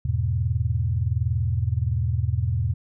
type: chord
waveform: sine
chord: E major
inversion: none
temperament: equal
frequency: 82.41 / 103.83 / 123.47 Hz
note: E2 / G#2 / B2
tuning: 0 / 0 / 0 cents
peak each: -25 dBFS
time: 0.05-2.74 s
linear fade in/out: 5 ms
effects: none